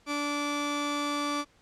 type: tone pair together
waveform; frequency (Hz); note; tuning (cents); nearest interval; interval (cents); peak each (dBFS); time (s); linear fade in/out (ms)
sawtooth; 290.8 / 1163; D4 / D6; -17 / -17; 2 octaves; 2400; -27; 0.06-1.45; 50
effects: pink hiss -63 dBFS RMS until 1.61 s + low-pass 7000 Hz 12 dB/octave